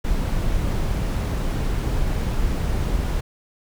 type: noise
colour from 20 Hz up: brown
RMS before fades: -22 dBFS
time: 0.04-3.21 s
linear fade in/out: 10 ms
effects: none